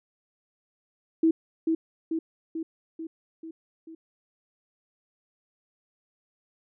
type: tone with echo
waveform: sine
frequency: 324.5 Hz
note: E4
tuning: 27 cents flat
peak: -17 dBFS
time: 1.23-1.31 s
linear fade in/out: 5 ms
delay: 440 ms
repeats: 6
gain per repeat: -4 dB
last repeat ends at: 3.95 s
effects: none